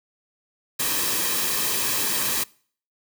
white noise with comb filter, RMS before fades -24 dBFS, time 0.79-2.44 s, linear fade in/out 10 ms, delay 1.4 ms, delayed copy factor -0.55, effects noise-tail reverb RT60 0.5 s tail -24 dB re dry

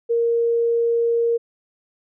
sine tone, 466.4 Hz, A#4, 1 cent sharp, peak -16 dBFS, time 0.09-1.38 s, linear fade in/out 20 ms, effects none

